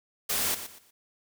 white noise with echo, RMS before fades -28 dBFS, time 0.29-0.55 s, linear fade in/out 10 ms, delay 120 ms, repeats 3, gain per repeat -11 dB, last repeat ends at 0.91 s, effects none

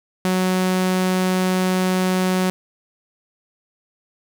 sawtooth tone, 185 Hz, F#3, in tune, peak -13 dBFS, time 0.25-2.5 s, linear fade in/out 0 ms, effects 8-bit

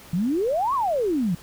sine exponential two-way sweep, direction up then down, 160 to 1155 to 160 Hz, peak -20 dBFS, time 0.13-1.35 s, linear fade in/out 5 ms, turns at 0.74 s, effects pink hiss -46 dBFS RMS until 1.42 s

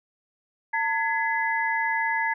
sine tone cluster, 902 / 1683 / 2022 Hz, A5 / G#6 / B6, +43 / +23 / +40 cents, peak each -26 / -27 / -28 dBFS, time 0.73-2.34 s, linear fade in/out 10 ms, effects none

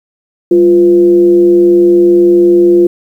sine tone with frequency modulation, 349.2 Hz, F4, in tune, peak -3 dBFS, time 0.51-2.87 s, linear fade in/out 5 ms, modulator 153 Hz, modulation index 0.37, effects 7-bit

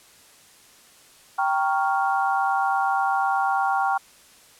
sine chord, G half-diminished seventh, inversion none, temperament equal, 784 / 932.3 / 1108.7 / 1396.9 Hz, G5 / Bb5 / Db6 / F6, 0 / 0 / 0 / 0 cents, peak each -22 / -28 / -27 / -27 dBFS, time 1.38-3.98 s, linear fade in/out 10 ms, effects white hiss -52 dBFS RMS until 4.59 s + low-pass 11000 Hz 12 dB/octave

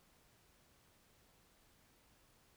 silence, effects pink hiss -70 dBFS RMS until 2.56 s

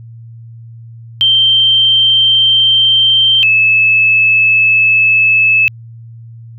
sine tone pair in turn, 3136 / 2605 Hz, G7 / E7, 0 / -21 cents, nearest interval minor third, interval 321 cents, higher first, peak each -6 dBFS, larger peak neither, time 1.21-3.43 / 3.43-5.68 s, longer second, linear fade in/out 0 ms, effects added 115 Hz sine -30 dBFS peak until 6.58 s

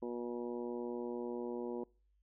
harmonic tone, 120.3 Hz, B2, 45 cents flat, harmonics 2 / 3 / 4 / 5 / 6 / 7 / 8, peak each -43 / -41 / -44 / -52 / -58 / -54 / -53 dBFS, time 0.02-1.84 s, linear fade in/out 5 ms, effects noise-tail reverb RT60 0.4 s tail -26 dB re dry + added 50 Hz sine -70 dBFS peak until 2.22 s

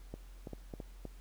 clicks, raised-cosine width 2 ms, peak -29 dBFS, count 6, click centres 0.14 / 0.472 / 0.533 / 0.738 / 0.802 / 1.053 s, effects added 44 Hz sine -49 dBFS peak until 1.2 s + pink hiss -64 dBFS RMS until 1.2 s

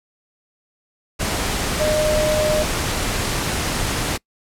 sine tone in noise, 612 Hz, D#5, 29 cents flat, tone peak -17 dBFS, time 1.79-2.64 s, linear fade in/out 20 ms, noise pink, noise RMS -22 dBFS, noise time 1.19-4.18 s, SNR +2 dB, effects noise-tail reverb RT60 0.1 s tail -25 dB re dry + low-pass 11000 Hz 12 dB/octave

